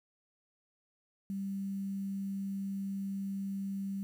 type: tone with quantisation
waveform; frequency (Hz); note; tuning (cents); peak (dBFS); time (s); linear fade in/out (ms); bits
sine; 196; G3; 0; -34; 1.3-4.03; 0; 10
effects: none